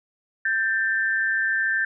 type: tone pair together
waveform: sine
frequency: 1568 / 1781 Hz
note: G6 / A6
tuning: 0 / +21 cents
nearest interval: major second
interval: 221 cents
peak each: -23 dBFS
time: 0.45-1.85 s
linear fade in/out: 5 ms
effects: none